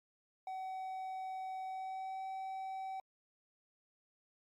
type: tone with pitch glide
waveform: triangle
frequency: 756 to 765.2 Hz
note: F#5 to G5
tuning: +37 to -42 cents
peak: -38 dBFS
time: 0.47-3 s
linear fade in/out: 2 ms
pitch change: +21 cents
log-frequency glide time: 1.65-2.26 s
effects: Opus 48 kbps